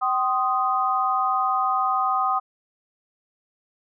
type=chord; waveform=sine; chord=C minor; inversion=second; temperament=equal with one note detuned; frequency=767 / 1046.5 / 1244.5 Hz; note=G5 / C6 / Eb6; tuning=-38 / 0 / 0 cents; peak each=-24 / -27 / -22 dBFS; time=0.01-2.4 s; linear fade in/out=20 ms; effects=none